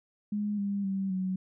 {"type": "tone with pitch steps", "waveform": "sine", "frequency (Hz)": [207.7, 200.5, 193.57, 186.87], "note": ["G#3", "G3", "G3", "F#3"], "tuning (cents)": [0, 39, -22, 17], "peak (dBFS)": -28, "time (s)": [0.32, 1.36], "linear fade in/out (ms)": 5, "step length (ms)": 260, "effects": []}